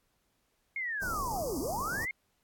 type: linear two-way sweep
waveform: sine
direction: down then up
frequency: 2180 to 240 to 2180 Hz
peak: -32 dBFS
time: 0.76-2.11 s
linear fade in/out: 2 ms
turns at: 1.59 s
type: band-stop noise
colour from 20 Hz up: pink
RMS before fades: -39 dBFS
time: 1.01-2.06 s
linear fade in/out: 20 ms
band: 1200 to 4800 Hz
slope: 96 dB/octave
effects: pink hiss -75 dBFS RMS until 2.43 s + AAC 64 kbps